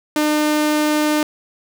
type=tone; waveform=sawtooth; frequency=302.1 Hz; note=D4; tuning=49 cents sharp; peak=-11 dBFS; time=0.16-1.23 s; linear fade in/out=2 ms; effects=none